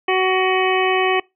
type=harmonic tone with a mistuned harmonic; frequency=374.2 Hz; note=F#4; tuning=20 cents sharp; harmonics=1 / 2 / 3 / 5 / 6 / 7 / 8; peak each=-18 / -21 / -23 / -25 / -26 / -26 / -27 dBFS; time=0.08-1.2 s; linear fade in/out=5 ms; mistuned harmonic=7; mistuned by=-48 cents; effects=noise-tail reverb RT60 0.2 s tail -23 dB re dry